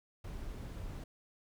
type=noise; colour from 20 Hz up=brown; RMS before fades=-43 dBFS; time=0.24-1.04 s; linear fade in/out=5 ms; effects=none